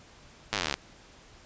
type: slowing click train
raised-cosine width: 0.2 ms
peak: -10 dBFS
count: 19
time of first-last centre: 0.53-0.741 s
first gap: 9 ms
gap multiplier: 1.03
effects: pink hiss -54 dBFS RMS until 1.45 s + resampled to 16000 Hz